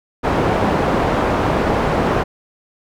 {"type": "low-pass noise", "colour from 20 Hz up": "white", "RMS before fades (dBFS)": -17, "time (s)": [0.23, 2.24], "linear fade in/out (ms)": 20, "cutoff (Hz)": 810, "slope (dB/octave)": 12, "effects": []}